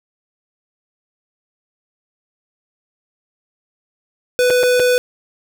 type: tone with dropouts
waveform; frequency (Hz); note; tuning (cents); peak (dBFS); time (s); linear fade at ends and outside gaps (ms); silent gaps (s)
square; 496.5; B4; +9; -12; 4.39-4.98; 0; 4.501-4.505 / 4.631-4.635 / 4.796-4.8
effects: none